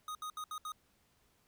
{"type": "tone bursts at uneven times", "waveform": "square", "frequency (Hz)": 1244.5, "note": "D#6", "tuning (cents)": 0, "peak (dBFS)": -40, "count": 5, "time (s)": [[0.08, 0.15], [0.22, 0.3], [0.37, 0.44], [0.51, 0.58], [0.65, 0.72]], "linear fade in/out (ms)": 2, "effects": ["pink hiss -72 dBFS RMS until 1.47 s"]}